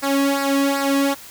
sawtooth tone with flanger, 277.2 Hz, C#4, in tune, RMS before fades -19 dBFS, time 0.02-1.15 s, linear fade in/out 20 ms, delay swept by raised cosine 0.3 to 1.4 ms, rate 2.6 Hz, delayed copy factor -0.75, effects white hiss -40 dBFS RMS until 1.3 s

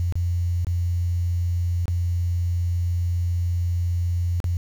sine tone with dropouts, 87.31 Hz, F2, in tune, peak -20 dBFS, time 0-4.57 s, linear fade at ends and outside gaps 0 ms, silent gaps 0.124-0.155 / 0.647-0.669 / 1.856-1.881 / 4.402-4.442 s, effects 8-bit

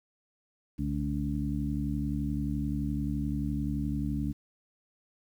harmonic tone with a mistuned harmonic, 71.6 Hz, D2, 43 cents flat, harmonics 1 / 2 / 3 / 4, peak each -34 / -34 / -34 / -34 dBFS, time 0.78-4.33 s, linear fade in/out 20 ms, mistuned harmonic 1, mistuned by -130 cents, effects 10-bit

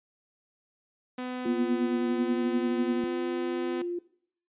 sawtooth tone with pitch glide, 251.6 to 253.8 Hz, B3 to B3, +32 to +47 cents, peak -29 dBFS, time 1.18-3.82 s, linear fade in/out 5 ms, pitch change +15 cents, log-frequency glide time 1.97-2.36 s
sine tone, 349.2 Hz, F4, in tune, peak -29 dBFS, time 1.45-3.99 s, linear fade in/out 5 ms
sine tone with tremolo, 241.9 Hz, B3, 36 cents flat, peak -25 dBFS, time 1.46-3.04 s, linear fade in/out 2 ms, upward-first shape sine, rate 8.4 Hz, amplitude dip 55%
effects noise-tail reverb RT60 0.6 s tail -19 dB re dry + resampled to 8000 Hz

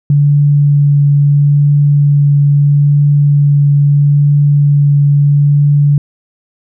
sine tone with vibrato, 144.1 Hz, D3, 33 cents flat, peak -5 dBFS, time 0.1-5.98 s, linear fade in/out 2 ms, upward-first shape triangle, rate 0.76 Hz, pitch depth 10 cents each way, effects none

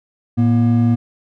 triangle tone pair together, 112.4 / 238.2 Hz, A2 / A#3, +37 / +38 cents, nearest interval octave + minor second, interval 1301 cents, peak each -12 dBFS, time 0.37-0.96 s, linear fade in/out 20 ms, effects none

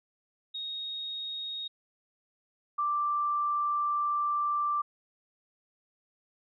sine tone pair in turn, 3743 / 1176.3 Hz, A#7 / D6, +6 / +2 cents, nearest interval octave + minor sixth, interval 2004 cents, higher first, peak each -34 / -26 dBFS, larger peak second, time 0.54-1.68 / 2.78-4.82 s, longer second, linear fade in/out 10 ms, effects none

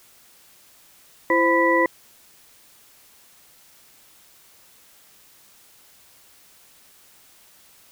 sine tone cluster, 335.6 / 521 / 999 / 1960 Hz, E4 / C5 / B5 / B6, +31 / -7 / +20 / -14 cents, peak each -21 dBFS, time 1.3-1.86 s, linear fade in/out 2 ms, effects white hiss -53 dBFS RMS until 7.91 s

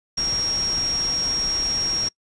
sine tone in noise, 5588 Hz, F8, in tune, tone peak -21 dBFS, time 0.17-2.09 s, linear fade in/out 10 ms, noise pink, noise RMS -33 dBFS, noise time 0.17-2.09 s, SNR +9 dB, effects noise-tail reverb RT60 0.1 s tail -25 dB re dry + resampled to 22050 Hz

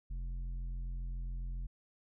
triangle tone with tanh clipping, 43.65 Hz, F1, in tune, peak -38 dBFS, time 0.1-1.67 s, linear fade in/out 10 ms, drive 12 dB, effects none

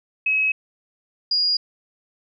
sine tone pair in turn, 2560 / 4861 Hz, D#7 / D#8, +49 / -41 cents, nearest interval major seventh, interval 1110 cents, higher second, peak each -17 dBFS, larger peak neither, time 0.26-0.52 / 1.31-1.57 s, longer neither, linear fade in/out 5 ms, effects none

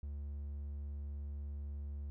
triangle tone, 71.8 Hz, D2, 39 cents flat, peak -38 dBFS, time 0.03-2.1 s, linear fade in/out 0 ms, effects none

